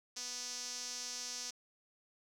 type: tone with band-pass filter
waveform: sawtooth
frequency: 246.9 Hz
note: B3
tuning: in tune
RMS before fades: -43 dBFS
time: 0.16-1.51 s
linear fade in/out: 10 ms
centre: 5700 Hz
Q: 4.3
effects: 11-bit

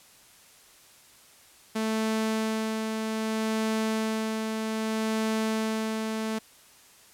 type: tone with tremolo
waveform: sawtooth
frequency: 220 Hz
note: A3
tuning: in tune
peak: -21 dBFS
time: 1.75-6.39 s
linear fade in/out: 10 ms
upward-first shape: sine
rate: 0.63 Hz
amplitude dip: 35%
effects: white hiss -55 dBFS RMS until 7.13 s + low-pass 12000 Hz 12 dB/octave

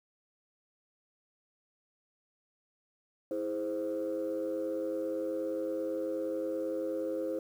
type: chord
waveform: sine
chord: E augmented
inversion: none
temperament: equal with one note detuned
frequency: 324.7 / 415.3 / 523.3 Hz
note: E4 / G#4 / B#4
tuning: -26 / 0 / 0 cents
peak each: -35 / -38 / -33 dBFS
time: 3.31-7.39 s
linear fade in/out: 2 ms
effects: tanh soft clip ceiling -26 dBFS + 10-bit

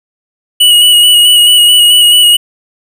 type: tone with vibrato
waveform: square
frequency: 2922 Hz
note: F#7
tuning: 22 cents flat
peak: -3 dBFS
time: 0.6-2.37 s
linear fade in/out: 10 ms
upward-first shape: square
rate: 4.6 Hz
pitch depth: 21 cents each way
effects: none

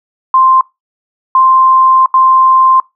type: tone bursts at uneven times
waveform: sine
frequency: 1046.5 Hz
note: C6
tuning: in tune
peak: -4 dBFS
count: 3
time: 0.34-0.61 / 1.35-2.06 / 2.14-2.8 s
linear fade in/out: 2 ms
effects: noise-tail reverb RT60 0.2 s tail -23 dB re dry

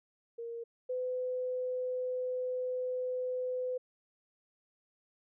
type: tone pair in turn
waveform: sine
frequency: 466.2 / 505.1 Hz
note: A#4 / B4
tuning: 0 / +39 cents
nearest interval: minor second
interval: 139 cents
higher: second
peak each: -38 / -32 dBFS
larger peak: second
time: 0.38-0.64 / 0.89-3.78 s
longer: second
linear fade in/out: 10 ms
effects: none

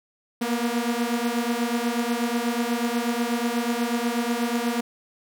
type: beating tone pair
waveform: sawtooth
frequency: 233.1 / 241.3 Hz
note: A#3 / B3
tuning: 0 / -40 cents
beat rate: 8.2 Hz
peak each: -22 / -22 dBFS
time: 0.41-4.81 s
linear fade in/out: 10 ms
effects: none

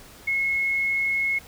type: tone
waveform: sine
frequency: 2174 Hz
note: C#7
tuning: 34 cents flat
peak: -21 dBFS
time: 0.27-1.39 s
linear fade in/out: 10 ms
effects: pink hiss -47 dBFS RMS until 1.47 s

